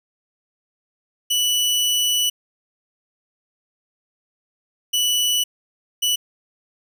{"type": "tone bursts at uneven times", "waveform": "sawtooth", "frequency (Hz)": 2960, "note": "F#7", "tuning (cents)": 0, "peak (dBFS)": -14, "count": 3, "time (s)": [[1.3, 2.3], [4.93, 5.44], [6.02, 6.16]], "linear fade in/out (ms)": 10, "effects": []}